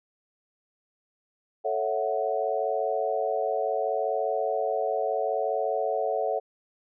sine chord, F# minor seventh, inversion first, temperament equal, 440 / 554.4 / 659.3 / 740 Hz, A4 / C#5 / E5 / F#5, 0 / 0 / 0 / 0 cents, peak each -30 dBFS, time 1.64-6.4 s, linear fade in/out 20 ms, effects none

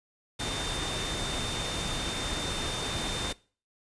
sine tone in noise, 3611 Hz, A7, 44 cents sharp, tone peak -37 dBFS, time 0.39-3.33 s, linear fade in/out 10 ms, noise pink, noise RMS -33 dBFS, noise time 0.39-3.33 s, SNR -7 dB, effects noise-tail reverb RT60 0.4 s tail -21 dB re dry + resampled to 22050 Hz

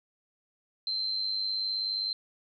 sine tone with amplitude modulation, 4112 Hz, C8, 31 cents flat, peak -26 dBFS, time 0.87-2.13 s, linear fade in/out 2 ms, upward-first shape sine, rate 99.4 Hz, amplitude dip 55%, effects none

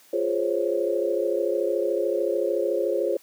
sine chord, Db major seventh, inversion first, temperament equal with one note detuned, 349.2 / 415.3 / 520.8 / 554.4 Hz, F4 / Ab4 / C5 / Db5, 0 / 0 / -8 / 0 cents, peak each -27 dBFS, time 0.13-3.17 s, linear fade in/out 5 ms, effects white hiss -55 dBFS RMS until 3.22 s + high-pass 200 Hz 12 dB/octave

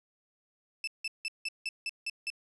30% pulse tone bursts, 2637 Hz, E7, in tune, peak -29 dBFS, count 8, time 0.84-2.302 s, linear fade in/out 2 ms, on 34 ms, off 170 ms, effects resampled to 24000 Hz

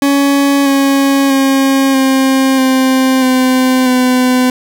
40% pulse tone with pitch steps, 279.8 / 275.2 / 270.6 / 266.1 / 261.7 / 257.3 / 253 Hz, C#4 / C#4 / C#4 / C4 / C4 / C4 / B3, +16 / -12 / -42 / +29 / 0 / -29 / +42 cents, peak -7 dBFS, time 0.02-4.5 s, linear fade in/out 2 ms, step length 640 ms, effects none

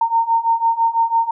sine beating tone pair, 913 / 919 Hz, A#5 / A#5, -36 / -25 cents, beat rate 6 Hz, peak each -18 / -16 dBFS, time 0.01-1.31 s, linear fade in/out 5 ms, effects none

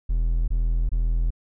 triangle tone bursts, 41.2 Hz, E1, in tune, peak -17 dBFS, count 3, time 0.09-1.306 s, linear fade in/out 10 ms, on 390 ms, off 23 ms, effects none

